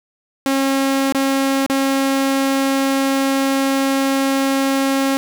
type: tone with dropouts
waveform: sawtooth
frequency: 271.3 Hz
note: C#4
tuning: 37 cents flat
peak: -11 dBFS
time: 0.46-5.17 s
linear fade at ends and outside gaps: 0 ms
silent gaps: 1.124-1.148 / 1.663-1.698 s
effects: 7-bit